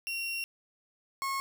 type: tone pair in turn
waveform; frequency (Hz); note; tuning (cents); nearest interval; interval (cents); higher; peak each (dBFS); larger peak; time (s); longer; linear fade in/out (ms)
35% pulse; 2743 / 1088.6; F7 / C#6; -32 / -32; octave + major third; 1600; first; -31 / -29; second; 0.07-0.44 / 1.22-1.4; first; 0
effects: none